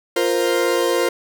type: chord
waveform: 40% pulse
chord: F suspended fourth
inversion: none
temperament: equal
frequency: 349.2 / 466.2 / 523.3 Hz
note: F4 / Bb4 / C5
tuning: 0 / 0 / 0 cents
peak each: -20 dBFS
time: 0.16-1.09 s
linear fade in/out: 5 ms
effects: none